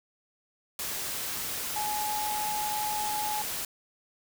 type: tone in noise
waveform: sine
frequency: 845 Hz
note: G#5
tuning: 30 cents sharp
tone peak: -30 dBFS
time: 1.76-3.42 s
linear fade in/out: 2 ms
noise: white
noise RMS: -34 dBFS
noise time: 0.79-3.65 s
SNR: +1 dB
effects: none